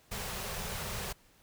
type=band-stop noise; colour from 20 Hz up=pink; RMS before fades=-38 dBFS; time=0.11-1.13 s; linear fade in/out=10 ms; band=230 to 370 Hz; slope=96 dB/octave; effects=pink hiss -64 dBFS RMS until 1.42 s